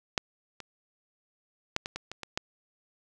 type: clicks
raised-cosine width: 0.2 ms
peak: -8 / -24 / -9 / -17 / -18 / -21 / -20 / -12 dBFS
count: 8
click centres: 0.178 / 0.603 / 1.764 / 1.859 / 1.96 / 2.116 / 2.233 / 2.375 s
effects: none